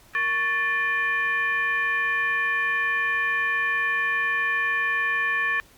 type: tone with frequency modulation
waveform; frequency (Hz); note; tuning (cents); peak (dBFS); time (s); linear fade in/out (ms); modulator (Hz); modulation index
sine; 1760; A6; 0; -21; 0.15-5.6; 0; 647; 0.79
effects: pink hiss -54 dBFS RMS until 5.77 s + Opus 48 kbps